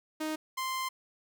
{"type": "tone pair in turn", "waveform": "sawtooth", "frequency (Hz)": [311.1, 1044.6], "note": ["D#4", "C6"], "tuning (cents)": [0, -3], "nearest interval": "octave + major sixth", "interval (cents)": 2097, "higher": "second", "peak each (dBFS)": -28, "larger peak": "neither", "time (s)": [[0.2, 0.36], [0.57, 0.89]], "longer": "second", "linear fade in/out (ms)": 10, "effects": []}